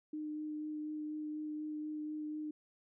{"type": "tone with vibrato", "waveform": "sine", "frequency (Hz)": 304.4, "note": "D#4", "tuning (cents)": -38, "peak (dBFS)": -38, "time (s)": [0.13, 2.51], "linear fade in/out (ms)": 5, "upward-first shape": "sine", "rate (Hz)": 4.1, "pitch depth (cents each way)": 10, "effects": []}